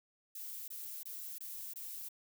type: noise bursts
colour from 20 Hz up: violet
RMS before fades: -45 dBFS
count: 5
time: 0.35-2.088 s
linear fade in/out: 5 ms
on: 330 ms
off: 22 ms
effects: none